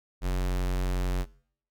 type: tone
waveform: square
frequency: 45.55 Hz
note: F#1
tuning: 26 cents flat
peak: -26 dBFS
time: 0.21-1.26 s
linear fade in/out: 50 ms
effects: noise-tail reverb RT60 0.6 s tail -22 dB re dry